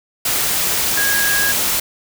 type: tone in noise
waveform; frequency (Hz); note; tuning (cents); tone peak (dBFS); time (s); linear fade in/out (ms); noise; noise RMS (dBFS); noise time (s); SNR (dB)
sine; 1642; G#6; -20; -17; 0.97-1.52; 5; white; -18; 0.25-1.8; -2
effects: none